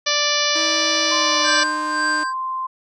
harmonic tone, 587.3 Hz, D5, in tune, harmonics 1 / 2 / 3 / 4 / 5 / 6 / 7 / 8 / 9 / 10, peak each -26 / -26 / -26 / -26 / -26 / -26 / -26 / -26 / -26 / -26 dBFS, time 0.06-1.64 s, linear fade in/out 10 ms
sawtooth tone with pitch glide, 320 to 304.7 Hz, D#4 to D#4, +49 to -36 cents, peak -24 dBFS, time 0.55-2.24 s, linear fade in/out 10 ms, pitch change -85 cents, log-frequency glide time 1.07-1.43 s
sine tone, 1043 Hz, C6, 6 cents flat, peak -22 dBFS, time 1.11-2.67 s, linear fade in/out 10 ms
square tone with tremolo, 1576 Hz, G6, 9 cents sharp, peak -19 dBFS, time 1.43-2.34 s, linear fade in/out 50 ms, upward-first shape sine, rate 1.9 Hz, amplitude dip 75%
effects resampled to 22050 Hz

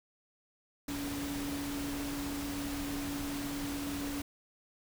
sine tone in noise, 284.1 Hz, C#4, 43 cents sharp, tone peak -36 dBFS, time 0.88-4.22 s, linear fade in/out 5 ms, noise pink, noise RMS -41 dBFS, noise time 0.88-4.22 s, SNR +2 dB, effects none

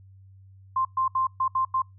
sine tone bursts at uneven times, 1050 Hz, C6, 6 cents sharp, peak -21 dBFS, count 6, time 0.76-0.85 / 0.97-1.08 / 1.15-1.27 / 1.4-1.48 / 1.55-1.65 / 1.74-1.82 s, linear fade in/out 5 ms, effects noise-tail reverb RT60 0.2 s tail -26 dB re dry + added 96 Hz sine -48 dBFS peak until 1.98 s

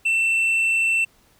sine tone with tanh clipping, 2682 Hz, E7, 29 cents sharp, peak -18 dBFS, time 0.05-1.05 s, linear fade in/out 10 ms, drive 4 dB, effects pink hiss -58 dBFS RMS until 1.39 s

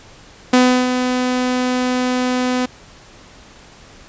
sawtooth tone with ADSR envelope, 251.6 Hz, B3, 32 cents sharp, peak -4 dBFS, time 0.53-2.66 s, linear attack 6 ms, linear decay 330 ms, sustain -8 dB, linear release 8 ms, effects pink hiss -43 dBFS RMS until 4.08 s + resampled to 16000 Hz

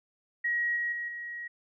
sine tone with level steps, 1900 Hz, A#6, 33 cents sharp, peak -26 / -28 / -32 / -36 dBFS, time 0.44-1.48 s, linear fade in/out 10 ms, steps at 0.76 / 0.92 / 1.08 s, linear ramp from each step 5 ms, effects none

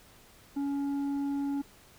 sine tone with tanh clipping, 280.9 Hz, C#4, 23 cents sharp, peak -30 dBFS, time 0.56-1.62 s, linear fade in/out 10 ms, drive 6 dB, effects pink hiss -57 dBFS RMS until 1.98 s

